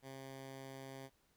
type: tone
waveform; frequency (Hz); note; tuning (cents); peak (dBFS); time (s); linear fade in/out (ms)
10% pulse; 134.2; C3; +44; -40; 0.02-1.1; 50
effects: pink hiss -75 dBFS RMS until 1.36 s